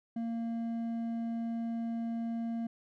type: tone with hard clipping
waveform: sine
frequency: 230.3 Hz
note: A#3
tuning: 21 cents flat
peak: -34 dBFS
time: 0.16-2.67 s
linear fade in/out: 5 ms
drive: 5 dB
effects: none